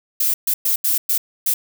violet noise bursts at uneven times, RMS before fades -18 dBFS, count 6, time 0.2-0.34 / 0.47-0.54 / 0.65-0.76 / 0.84-0.98 / 1.09-1.18 / 1.46-1.54 s, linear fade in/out 5 ms, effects none

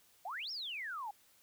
sine exponential two-way sweep, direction up then down, 670 to 5610 to 788 Hz, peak -39 dBFS, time 0.25-1.11 s, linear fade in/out 5 ms, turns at 0.51 s, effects white hiss -67 dBFS RMS until 1.42 s

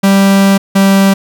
45% pulse tone pair in turn, 196 / 195.19 Hz, G3 / G3, 0 / -7 cents, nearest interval unison, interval 7 cents, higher first, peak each -5 dBFS, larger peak neither, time 0.03-0.58 / 0.75-1.14 s, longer first, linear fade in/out 10 ms, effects none

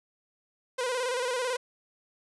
sawtooth tone with vibrato, 500 Hz, B4, 21 cents sharp, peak -24 dBFS, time 0.78-1.57 s, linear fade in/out 10 ms, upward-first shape square, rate 18 Hz, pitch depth 59 cents each way, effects resampled to 24000 Hz

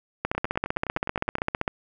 two click trains, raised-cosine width 0.5 ms, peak -16 / -9 dBFS, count 11 / 23, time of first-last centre 0.35-1.384 / 0.25-1.679 s, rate 9.67 / 15.4 Hz, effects none

